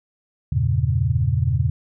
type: chord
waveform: sine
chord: E diminished seventh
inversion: none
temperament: equal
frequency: 82.41 / 98 / 116.54 / 138.59 Hz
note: E2 / G2 / Bb2 / Db3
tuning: 0 / 0 / 0 / 0 cents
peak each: -23 / -24 / -21 / -22 dBFS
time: 0.52-1.7 s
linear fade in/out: 5 ms
effects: none